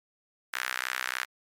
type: tone with high-pass filter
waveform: sawtooth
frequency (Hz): 63.4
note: B1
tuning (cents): +46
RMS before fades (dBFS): -33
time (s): 0.53-1.25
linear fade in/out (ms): 10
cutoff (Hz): 1600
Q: 2.4
effects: MP3 96 kbps